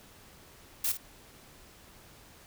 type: noise with echo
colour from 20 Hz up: blue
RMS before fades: -29 dBFS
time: 0.84-0.92 s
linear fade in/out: 5 ms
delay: 53 ms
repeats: 1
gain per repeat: -11 dB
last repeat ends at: 0.973 s
effects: pink hiss -55 dBFS RMS until 2.46 s